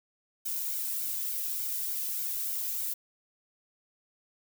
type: noise with flanger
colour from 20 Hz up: violet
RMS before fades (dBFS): -33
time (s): 0.45-2.94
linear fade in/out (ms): 10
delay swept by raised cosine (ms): 1.3 to 2.01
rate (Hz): 3.4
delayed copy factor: +0.75
effects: none